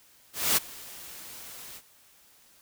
white noise with ADSR envelope, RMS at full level -22 dBFS, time 0.33-1.82 s, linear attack 240 ms, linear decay 18 ms, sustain -22 dB, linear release 58 ms, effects white hiss -59 dBFS RMS until 2.61 s

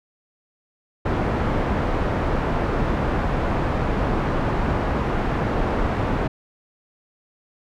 pink low-pass noise, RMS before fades -22 dBFS, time 1.05-6.28 s, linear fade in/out 10 ms, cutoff 1300 Hz, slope 12 dB/octave, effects none

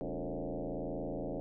sine tone with frequency modulation, 134.6 Hz, C3, 49 cents sharp, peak -35 dBFS, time 0.01-1.4 s, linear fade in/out 0 ms, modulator 81.6 Hz, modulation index 6.5, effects none

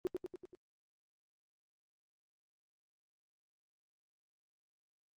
sine tone with echo, 362.3 Hz, F#4, 36 cents flat, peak -30 dBFS, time 0.05-0.07 s, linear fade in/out 0 ms, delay 96 ms, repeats 5, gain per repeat -4 dB, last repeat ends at 0.55 s, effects Opus 24 kbps

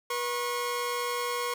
sawtooth tone pair together, 484.6 / 1088 Hz, B4 / C#6, -33 / -33 cents, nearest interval octave + major second, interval 1400 cents, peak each -28 dBFS, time 0.1-1.54 s, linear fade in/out 5 ms, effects none

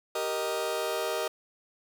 sawtooth chord, Eb major, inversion first, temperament just, 388.9 / 466.7 / 622.3 Hz, G4 / Bb4 / Eb5, -14 / +2 / 0 cents, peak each -31 / -29 / -28 dBFS, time 0.15-1.28 s, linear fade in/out 5 ms, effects none

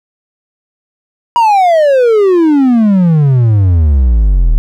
triangle exponential sweep, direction down, 970 to 36.86 Hz, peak -3 dBFS, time 1.36-4.58 s, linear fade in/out 0 ms, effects none

